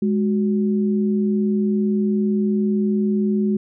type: tone pair together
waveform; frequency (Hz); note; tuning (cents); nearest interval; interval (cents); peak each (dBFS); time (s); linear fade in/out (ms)
sine; 207.7 / 370.1; G#3 / F#4; 0 / 0; minor seventh; 1000; -17 / -24; 0.02-3.57; 5
effects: none